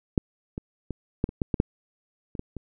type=clicks; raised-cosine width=3 ms; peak=-7 / -19 / -18 / -9 / -22 / -11 / -10 / -6 / -24 / -18 / -22 dBFS; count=11; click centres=0.178 / 0.579 / 0.907 / 1.241 / 1.291 / 1.418 / 1.542 / 1.601 / 2.352 / 2.394 / 2.567 s; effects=none